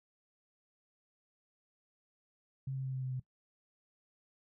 sine tone with pitch steps, 134.1 / 132.94 / 131.8 / 130.66 / 129.53 / 128.41 Hz, C3 / C3 / C3 / C3 / C3 / C3, +43 / +28 / +13 / -2 / -17 / -32 cents, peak -35 dBFS, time 2.67-3.198 s, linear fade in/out 5 ms, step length 88 ms, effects noise-tail reverb RT60 0.1 s tail -18 dB re dry

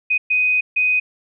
sine tone bursts at uneven times, 2500 Hz, D#7, 8 cents sharp, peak -14 dBFS, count 3, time 0.1-0.18 / 0.3-0.61 / 0.76-1 s, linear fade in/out 10 ms, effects none

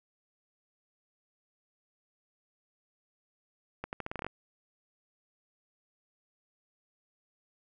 accelerating click train, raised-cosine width 0.5 ms, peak -21 dBFS, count 10, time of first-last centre 3.84-4.266 s, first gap 89 ms, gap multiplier 0.83, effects none

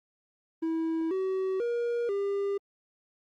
triangle tone with pitch steps, 325.1 / 379.1 / 474.4 / 399.5 Hz, E4 / F#4 / A#4 / G4, -24 / +42 / +30 / +33 cents, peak -25 dBFS, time 0.62-2.58 s, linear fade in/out 10 ms, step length 490 ms, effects Opus 24 kbps

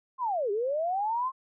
sine linear two-way sweep, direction down then up, 1073 to 389.3 to 1073 Hz, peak -26 dBFS, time 0.18-1.32 s, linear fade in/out 50 ms, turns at 0.51 s, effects none

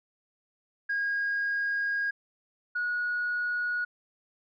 sine tone pair in turn, 1633 / 1454.8 Hz, G#6 / F#6, -30 / -30 cents, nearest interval major second, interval 200 cents, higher first, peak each -25 / -26 dBFS, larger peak first, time 0.89-2.11 / 2.75-3.85 s, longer first, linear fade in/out 10 ms, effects tanh soft clip ceiling -23 dBFS

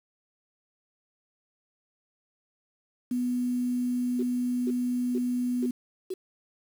sine tone, 246.9 Hz, B3, in tune, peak -25 dBFS, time 3.11-5.71 s, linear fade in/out 5 ms
sine tone bursts, 374.3 Hz, F#4, 20 cents sharp, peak -29 dBFS, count 5, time 4.19-6.14 s, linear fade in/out 5 ms, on 38 ms, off 440 ms
effects 8-bit

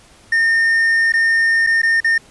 triangle tone with dropouts, 1822 Hz, A#6, 40 cents flat, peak -10 dBFS, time 0.32-2.18 s, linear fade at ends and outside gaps 5 ms, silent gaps 1.123-1.137 / 1.666-1.67 / 1.819-1.831 / 2.004-2.044 s, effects pink hiss -47 dBFS RMS until 2.3 s + resampled to 24000 Hz

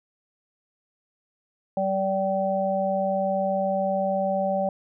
harmonic tone, 193 Hz, G3, 27 cents flat, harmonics 1 / 3 / 4, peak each -29 / -24 / -27 dBFS, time 1.77-4.69 s, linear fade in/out 2 ms, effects none

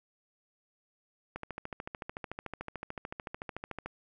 click train, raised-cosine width 0.5 ms, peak -23 dBFS, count 35, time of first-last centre 1.36-3.86 s, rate 13.6 Hz, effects none

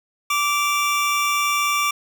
25% pulse tone pair together, 1167 / 2778 Hz, D6 / F7, -11 / -10 cents, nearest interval octave + minor third, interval 1501 cents, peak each -15 / -25 dBFS, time 0.3-1.91 s, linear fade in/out 5 ms, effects none

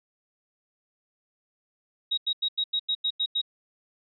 sine tone bursts, 3800 Hz, A#7, 33 cents sharp, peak -23 dBFS, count 9, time 2.11-3.416 s, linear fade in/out 10 ms, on 66 ms, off 89 ms, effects none

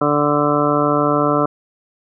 harmonic tone, 146.83 Hz, D3, in tune, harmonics 1 / 2 / 3 / 4 / 5 / 7 / 8 / 9, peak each -24 / -19 / -21 / -20 / -25 / -23 / -23 / -21 dBFS, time 0.01-1.46 s, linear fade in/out 5 ms, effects none

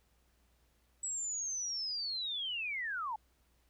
sine linear sweep, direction down, 7860 to 825 Hz, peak -35 dBFS, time 1.03-3.16 s, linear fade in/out 5 ms, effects added 60 Hz sine -70 dBFS peak until 3.69 s + pink hiss -74 dBFS RMS until 3.69 s

